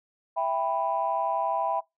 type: chord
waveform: sine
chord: E minor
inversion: none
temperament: just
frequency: 659.3 / 791.1 / 988.9 Hz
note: E5 / G5 / B5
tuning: 0 / +16 / +2 cents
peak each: -28 dBFS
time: 0.36-1.81 s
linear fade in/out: 20 ms
effects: noise-tail reverb RT60 0.2 s tail -24 dB re dry + tanh soft clip ceiling -15 dBFS